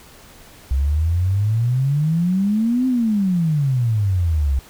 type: exponential two-way sweep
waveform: sine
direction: up then down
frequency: 64.9 to 261.6 to 64.9 Hz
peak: -15 dBFS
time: 0.71-4.59 s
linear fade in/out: 0 ms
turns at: 2.87 s
effects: pink hiss -45 dBFS RMS until 4.69 s